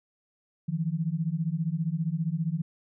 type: beating tone pair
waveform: sine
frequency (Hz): 155.56 / 170.56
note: D#3 / F3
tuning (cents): 0 / -41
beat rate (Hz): 15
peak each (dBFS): -29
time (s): 0.68-2.62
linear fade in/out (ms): 10
effects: none